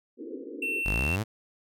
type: band-pass noise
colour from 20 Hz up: pink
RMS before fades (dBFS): -39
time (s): 0.17-0.84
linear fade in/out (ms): 50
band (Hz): 250 to 490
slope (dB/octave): 96
type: tone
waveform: triangle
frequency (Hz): 2700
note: E7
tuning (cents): +41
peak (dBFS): -26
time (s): 0.62-1.16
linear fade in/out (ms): 5
type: exponential sweep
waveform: sawtooth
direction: up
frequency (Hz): 43.81 to 116.2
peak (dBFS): -23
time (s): 0.85-1.24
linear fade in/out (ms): 20
effects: none